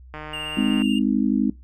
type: click train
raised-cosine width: 0.5 ms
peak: -20 dBFS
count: 105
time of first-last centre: 0.14-0.82 s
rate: 153 Hz
type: tone with vibrato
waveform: triangle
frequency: 2800 Hz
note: F7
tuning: 4 cents sharp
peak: -27 dBFS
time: 0.33-0.99 s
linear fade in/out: 5 ms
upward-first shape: square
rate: 16 Hz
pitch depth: 17 cents each way
type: chord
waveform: sine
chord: Ab major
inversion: none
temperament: just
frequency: 207.7 / 259.6 / 311.5 Hz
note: Ab3 / C4 / Eb4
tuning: 0 / -13 / +2 cents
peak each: -21 / -21 / -25 dBFS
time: 0.57-1.5 s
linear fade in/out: 5 ms
effects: noise-tail reverb RT60 0.2 s tail -20 dB re dry + added 63 Hz sine -42 dBFS peak until 1.63 s